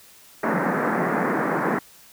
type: band-pass noise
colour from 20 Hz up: pink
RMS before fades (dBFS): -23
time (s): 0.43-1.79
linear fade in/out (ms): 5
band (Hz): 160 to 1900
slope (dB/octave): 48
effects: white hiss -50 dBFS RMS until 2.12 s